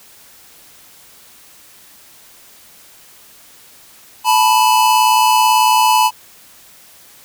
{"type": "tone pair together", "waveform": "square", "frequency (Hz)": [869.7, 987.8], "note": ["A5", "B5"], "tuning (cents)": [-20, 0], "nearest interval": "major second", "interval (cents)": 220, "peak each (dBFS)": -13, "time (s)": [4.24, 6.11], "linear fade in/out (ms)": 50, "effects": ["white hiss -44 dBFS RMS until 7.24 s"]}